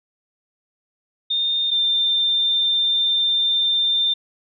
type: tone pair in turn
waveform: sine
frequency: 3637 / 3591 Hz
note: A#7 / A7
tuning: -43 / +35 cents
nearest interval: unison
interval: 22 cents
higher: first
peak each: -18 / -16 dBFS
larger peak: second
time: 1.3-1.71 / 1.71-4.14 s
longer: second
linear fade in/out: 10 ms
effects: none